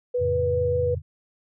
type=tone with vibrato; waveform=sine; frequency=490.6 Hz; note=B4; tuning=12 cents flat; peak=-21 dBFS; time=0.14-0.95 s; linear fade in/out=10 ms; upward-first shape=triangle; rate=5 Hz; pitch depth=12 cents each way
type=chord; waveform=sine; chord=F augmented; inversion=none; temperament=equal with one note detuned; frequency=87.31 / 110 / 137.55 Hz; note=F2 / A2 / C#3; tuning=0 / 0 / -13 cents; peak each=-28 / -33 / -33 dBFS; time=0.18-1.02 s; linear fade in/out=50 ms
effects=none